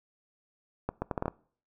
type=accelerating click train; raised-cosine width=1 ms; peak=-16 dBFS; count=7; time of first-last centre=0.89-1.281 s; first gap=130 ms; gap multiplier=0.71; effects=noise-tail reverb RT60 0.5 s tail -23 dB re dry